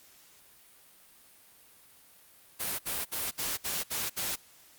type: noise bursts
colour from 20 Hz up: white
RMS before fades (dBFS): -33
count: 7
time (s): 2.59-4.362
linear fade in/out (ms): 20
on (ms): 200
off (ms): 62
effects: white hiss -58 dBFS RMS until 4.78 s + Opus 48 kbps